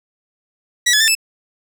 15% pulse tone with pitch steps, 1939 / 1707 / 1782 / 2627 Hz, B6 / G#6 / A6 / E7, -32 / +47 / +22 / -7 cents, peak -5 dBFS, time 0.86-1.152 s, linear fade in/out 10 ms, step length 73 ms, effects none

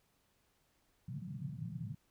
white band-pass noise, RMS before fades -43 dBFS, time 1.08-1.95 s, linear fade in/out 5 ms, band 110 to 180 Hz, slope 48 dB/octave, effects pink hiss -75 dBFS RMS until 2.1 s

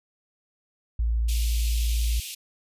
sine tone, 56.9 Hz, A#1, 41 cents flat, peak -21 dBFS, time 0.99-2.2 s, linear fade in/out 5 ms
pink high-pass noise, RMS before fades -36 dBFS, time 1.28-2.35 s, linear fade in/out 10 ms, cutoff 2500 Hz, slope 48 dB/octave
effects resampled to 32000 Hz

